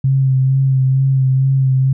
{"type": "tone with vibrato", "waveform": "sine", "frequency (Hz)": 133.1, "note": "C3", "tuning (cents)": 30, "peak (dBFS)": -10, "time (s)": [0.04, 1.93], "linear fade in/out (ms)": 5, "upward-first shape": "sine", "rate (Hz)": 2.2, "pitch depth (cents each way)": 25, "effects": []}